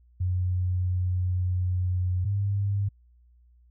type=tone pair in turn; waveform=sine; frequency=90.9 / 100.1 Hz; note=F#2 / G2; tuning=-30 / +37 cents; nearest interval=major second; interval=167 cents; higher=second; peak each=-23 dBFS; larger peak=neither; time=0.2-2.25 / 2.25-2.89 s; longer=first; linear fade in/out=10 ms; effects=added 60 Hz sine -55 dBFS peak until 3.7 s